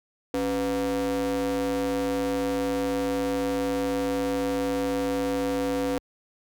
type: ring-modulated tone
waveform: square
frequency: 110 Hz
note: A2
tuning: in tune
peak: -22 dBFS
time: 0.34-5.98 s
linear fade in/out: 0 ms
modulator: 387 Hz
effects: high-pass 60 Hz 12 dB/octave